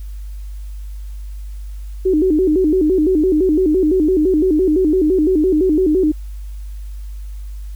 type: tone with vibrato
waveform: sine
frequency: 338.6 Hz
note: E4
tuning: 46 cents sharp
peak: -11 dBFS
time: 2.05-6.12 s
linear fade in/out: 10 ms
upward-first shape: square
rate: 5.9 Hz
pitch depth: 180 cents each way
effects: added 50 Hz sine -26 dBFS peak until 7.75 s + white hiss -52 dBFS RMS until 7.75 s